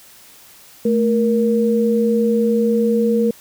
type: tone pair together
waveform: sine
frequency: 220 / 470.4 Hz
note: A3 / A#4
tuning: 0 / +16 cents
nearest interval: octave + minor second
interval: 1316 cents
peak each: -16 dBFS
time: 0.85-3.31 s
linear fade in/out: 5 ms
effects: white hiss -45 dBFS RMS until 3.4 s